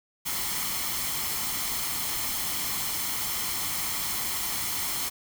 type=noise with comb filter; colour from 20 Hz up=white; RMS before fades=-30 dBFS; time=0.25-5.1 s; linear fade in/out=20 ms; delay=0.94 ms; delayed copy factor=+0.5; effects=none